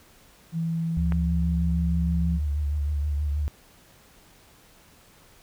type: tone with pitch glide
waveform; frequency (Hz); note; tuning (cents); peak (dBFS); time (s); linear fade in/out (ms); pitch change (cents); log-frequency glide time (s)
sine; 164.81 to 169.84; E3 to F3; 0 to -48; -24; 0.52-2.4; 50; +52; 0.93-1.04
type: tone with vibrato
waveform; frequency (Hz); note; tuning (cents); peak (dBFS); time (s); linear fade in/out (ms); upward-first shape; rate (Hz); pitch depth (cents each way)
sine; 73.42; D2; 0; -23; 0.97-3.48; 0; triangle; 6.3; 64
type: click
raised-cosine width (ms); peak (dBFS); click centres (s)
0.5; -19; 1.122
effects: pink hiss -55 dBFS RMS until 5.42 s